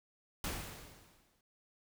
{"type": "noise with exponential decay", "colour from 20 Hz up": "pink", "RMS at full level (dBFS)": -37, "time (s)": [0.44, 1.41], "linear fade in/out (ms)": 2, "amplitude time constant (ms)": 210, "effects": []}